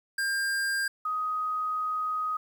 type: tone pair in turn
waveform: square / sine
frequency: 1600 / 1253.1 Hz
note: G6 / D#6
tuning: +35 / +12 cents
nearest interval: major third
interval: 423 cents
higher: first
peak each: -27 dBFS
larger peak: neither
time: 0.18-0.88 / 1.05-2.37 s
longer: second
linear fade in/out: 5 ms
effects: 10-bit